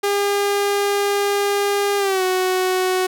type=tone with pitch glide; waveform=sawtooth; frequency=404.1 to 370.6 Hz; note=G#4 to F#4; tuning=-47 to +3 cents; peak=-13 dBFS; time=0.03-3.07 s; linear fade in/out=10 ms; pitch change=-150 cents; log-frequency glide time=1.98-2.23 s; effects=none